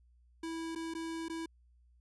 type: tone with dropouts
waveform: square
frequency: 327.7 Hz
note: E4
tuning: 10 cents flat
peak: -38 dBFS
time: 0.43-1.46 s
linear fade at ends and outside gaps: 5 ms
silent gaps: 0.751-0.758 / 0.939-0.949 / 1.284-1.297 s
effects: added 60 Hz sine -62 dBFS peak until 2 s + resampled to 24000 Hz